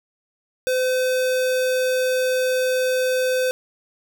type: tone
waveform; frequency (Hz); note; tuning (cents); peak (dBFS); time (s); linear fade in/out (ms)
square; 511; C5; -41; -19; 0.67-3.51; 0
effects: none